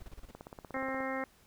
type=noise bursts; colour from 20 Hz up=brown; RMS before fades=-45 dBFS; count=6; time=0-0.312 s; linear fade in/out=5 ms; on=27 ms; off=30 ms
type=click train; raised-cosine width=1 ms; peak=-31 dBFS; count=12; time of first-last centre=0.35-1.005 s; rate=16.8 Hz
type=harmonic tone; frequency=264.9 Hz; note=C4; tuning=22 cents sharp; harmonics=1 / 2 / 3 / 4 / 5 / 6 / 7 / 8; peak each=-39 / -38 / -42 / -44 / -43 / -48 / -42 / -44 dBFS; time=0.74-1.24 s; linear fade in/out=2 ms
effects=pink hiss -64 dBFS RMS until 1.46 s